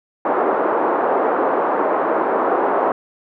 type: band-pass noise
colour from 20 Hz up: pink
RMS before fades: -18 dBFS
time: 0.25-2.92 s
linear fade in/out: 2 ms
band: 350 to 1200 Hz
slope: 24 dB/octave
effects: none